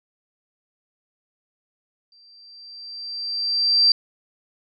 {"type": "tone with exponential growth", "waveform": "sine", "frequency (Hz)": 4699, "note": "D8", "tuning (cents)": 0, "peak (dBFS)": -11, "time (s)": [2.12, 3.92], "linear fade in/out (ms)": 2, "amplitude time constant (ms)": 390, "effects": []}